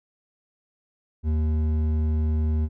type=tone with hard clipping; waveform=sine; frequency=77.78 Hz; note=D#2; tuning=in tune; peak=-22 dBFS; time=1.23-2.69 s; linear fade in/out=50 ms; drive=8 dB; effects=none